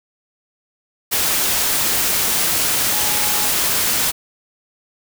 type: tone in noise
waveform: sine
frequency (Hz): 841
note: G#5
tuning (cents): +22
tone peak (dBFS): -29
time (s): 2.92-3.49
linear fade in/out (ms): 20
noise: white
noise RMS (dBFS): -18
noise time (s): 1.11-4.12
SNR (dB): -14
effects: none